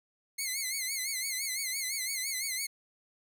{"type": "tone with vibrato", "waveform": "10% pulse", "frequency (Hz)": 2122, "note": "C7", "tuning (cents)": 24, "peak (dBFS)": -23, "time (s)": [0.38, 2.67], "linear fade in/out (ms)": 10, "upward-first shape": "sine", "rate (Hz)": 5.9, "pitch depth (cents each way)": 97, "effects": []}